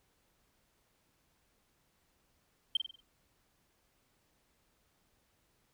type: tone with echo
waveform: sine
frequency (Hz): 3138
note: G7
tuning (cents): +1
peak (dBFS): -24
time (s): 2.75-2.77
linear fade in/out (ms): 5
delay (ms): 47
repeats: 5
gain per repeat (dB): -7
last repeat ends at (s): 3.005
effects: tanh soft clip ceiling -21 dBFS + pink hiss -74 dBFS RMS until 5.73 s